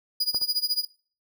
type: tone with tremolo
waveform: 45% pulse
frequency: 4910 Hz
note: D#8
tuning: 24 cents flat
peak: -20 dBFS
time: 0.2-0.85 s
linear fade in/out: 5 ms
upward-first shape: sine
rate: 14 Hz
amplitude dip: 90%
type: clicks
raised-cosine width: 1 ms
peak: -23 / -32 dBFS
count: 2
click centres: 0.346 / 0.416 s
effects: noise-tail reverb RT60 0.4 s tail -20 dB re dry